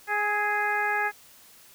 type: harmonic tone with a mistuned harmonic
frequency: 415.3 Hz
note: G#4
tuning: in tune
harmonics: 1 / 2 / 3 / 4 / 5 / 6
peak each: -35 / -28 / -34 / -27 / -32 / -38 dBFS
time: 0.07-1.12 s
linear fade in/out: 50 ms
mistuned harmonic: 3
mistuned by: +27 cents
effects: white hiss -53 dBFS RMS until 1.74 s